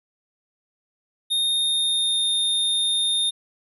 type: tone with pitch glide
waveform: square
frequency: 3686 to 3650 Hz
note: A#7 to A#7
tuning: -20 to -37 cents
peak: -20 dBFS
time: 1.3-3.31 s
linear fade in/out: 20 ms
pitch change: -17 cents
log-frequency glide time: 1.42-2.29 s
effects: none